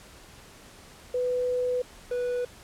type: tone pair in turn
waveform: sine / triangle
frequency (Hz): 497.5 / 491.2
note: B4 / B4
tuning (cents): +13 / -9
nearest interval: unison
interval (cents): 22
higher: first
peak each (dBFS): -24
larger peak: neither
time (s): 1.14-1.82 / 2.11-2.45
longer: first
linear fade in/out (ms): 5
effects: pink hiss -50 dBFS RMS until 2.63 s + low-pass 11000 Hz 12 dB/octave